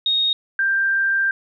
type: tone pair in turn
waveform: sine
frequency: 3729 / 1581.5 Hz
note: A#7 / G6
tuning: 0 / +15 cents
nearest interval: octave + minor third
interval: 1485 cents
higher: first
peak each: -16 dBFS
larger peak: neither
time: 0.06-0.33 / 0.59-1.31 s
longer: second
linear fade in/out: 2 ms
effects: none